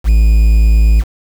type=tone with quantisation; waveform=triangle; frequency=54.5 Hz; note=A1; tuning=16 cents flat; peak=-3 dBFS; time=0.04-1.04 s; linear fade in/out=50 ms; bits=5; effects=none